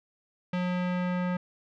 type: tone with low-pass filter sweep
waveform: square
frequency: 180 Hz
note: F#3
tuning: 47 cents flat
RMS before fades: -29 dBFS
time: 0.53-1.37 s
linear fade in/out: 5 ms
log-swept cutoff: 2800 to 1800 Hz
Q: 1.3
effects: none

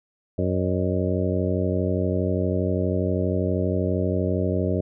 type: harmonic tone with a mistuned harmonic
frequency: 92.5 Hz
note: F#2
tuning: in tune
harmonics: 1 / 2 / 3 / 4 / 5 / 6 / 7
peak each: -25 / -27 / -29 / -29 / -30 / -32 / -31 dBFS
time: 0.38-4.81 s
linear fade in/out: 5 ms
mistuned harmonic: 7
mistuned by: -76 cents
effects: none

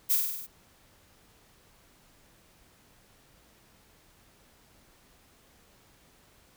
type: noise with echo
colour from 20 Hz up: violet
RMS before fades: -24 dBFS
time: 0.09-0.17 s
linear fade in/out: 20 ms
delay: 50 ms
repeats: 6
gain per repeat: -3 dB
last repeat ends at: 0.47 s
effects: pink hiss -61 dBFS RMS until 6.56 s

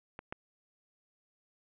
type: clicks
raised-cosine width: 0.5 ms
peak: -27 / -23 dBFS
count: 2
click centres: 0.191 / 0.325 s
effects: resampled to 8000 Hz + 10-bit

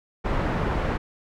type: low-pass noise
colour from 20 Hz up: pink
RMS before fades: -25 dBFS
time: 0.24-0.98 s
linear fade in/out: 20 ms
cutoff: 1500 Hz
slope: 12 dB/octave
effects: none

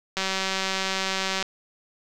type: click train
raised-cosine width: 0.2 ms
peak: -9 dBFS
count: 241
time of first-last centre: 0.17-1.427 s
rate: 191 Hz
effects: none

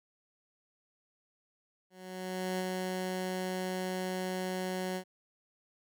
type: tone with ADSR envelope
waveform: 15% pulse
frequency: 185 Hz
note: F#3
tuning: in tune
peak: -25 dBFS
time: 1.9-5.04 s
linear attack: 690 ms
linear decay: 34 ms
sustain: -2 dB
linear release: 78 ms
effects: none

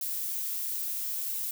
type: noise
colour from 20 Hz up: violet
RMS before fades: -33 dBFS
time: 0.01-1.51 s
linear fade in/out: 2 ms
effects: none

